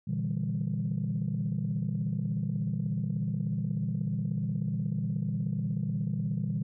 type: chord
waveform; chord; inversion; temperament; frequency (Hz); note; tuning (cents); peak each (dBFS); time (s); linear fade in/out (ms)
sine; E half-diminished seventh; second; just; 118.67 / 148.33 / 164.81 / 197.78; Bb2 / D3 / E3 / G3; +31 / +18 / 0 / +16; -33; 0.07-6.63; 10
effects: tanh soft clip ceiling -21 dBFS